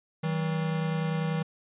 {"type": "tone pair together", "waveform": "square", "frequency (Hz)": [160.19, 190.5], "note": ["E3", "G3"], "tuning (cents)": [-49, -49], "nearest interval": "minor third", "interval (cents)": 300, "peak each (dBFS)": [-28, -35], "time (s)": [0.23, 1.43], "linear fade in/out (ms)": 10, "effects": ["resampled to 8000 Hz"]}